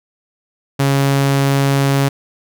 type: tone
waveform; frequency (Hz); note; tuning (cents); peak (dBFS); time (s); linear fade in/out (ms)
sawtooth; 138.3; C#3; -4; -8; 0.79-2.09; 10
effects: none